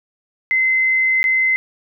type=tone with dropouts; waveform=sine; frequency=2058 Hz; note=C7; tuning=29 cents flat; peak=-13 dBFS; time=0.51-1.56 s; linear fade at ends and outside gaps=0 ms; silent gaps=1.23-1.241 s; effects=none